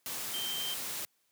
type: tone in noise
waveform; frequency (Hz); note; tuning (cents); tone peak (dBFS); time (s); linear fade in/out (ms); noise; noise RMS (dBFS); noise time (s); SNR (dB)
sine; 3136; G7; 0; -35; 0.34-0.74; 0; white; -38; 0.06-1.05; 0
effects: white hiss -74 dBFS RMS until 1.31 s + high-pass 100 Hz 12 dB/octave